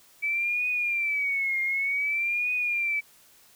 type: tone with vibrato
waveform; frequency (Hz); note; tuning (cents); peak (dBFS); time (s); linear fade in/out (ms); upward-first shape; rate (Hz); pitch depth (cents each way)
sine; 2298; D7; -38; -24; 0.22-3.01; 20; triangle; 0.54; 140
effects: white hiss -57 dBFS RMS until 3.55 s